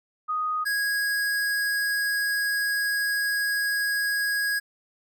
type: tone pair in turn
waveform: sine / square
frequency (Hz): 1244.5 / 1652.1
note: D#6 / G#6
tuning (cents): 0 / -10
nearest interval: perfect fourth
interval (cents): 490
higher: second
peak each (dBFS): -24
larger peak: neither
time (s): 0.28-0.65 / 0.65-4.6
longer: second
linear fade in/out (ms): 20
effects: none